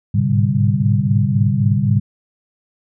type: tone cluster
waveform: sine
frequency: 104.6 / 108.5 / 128.1 / 144.5 / 195.8 Hz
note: G#2 / A2 / C3 / D3 / G3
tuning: +13 / -24 / -36 / -28 / -2 cents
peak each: -19 dBFS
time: 0.14-2 s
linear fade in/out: 10 ms
effects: none